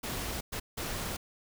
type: noise bursts at uneven times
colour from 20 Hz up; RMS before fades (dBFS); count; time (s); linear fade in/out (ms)
pink; -36; 3; 0.03-0.41 / 0.52-0.6 / 0.77-1.17; 10
effects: none